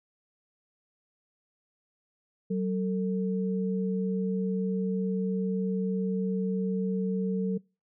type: tone pair together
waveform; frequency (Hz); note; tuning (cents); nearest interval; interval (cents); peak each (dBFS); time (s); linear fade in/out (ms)
sine; 188.87 / 449.2; F#3 / A4; +36 / +36; octave + minor third; 1500; -27 / -32; 2.5-7.58; 10
effects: noise-tail reverb RT60 0.3 s tail -24 dB re dry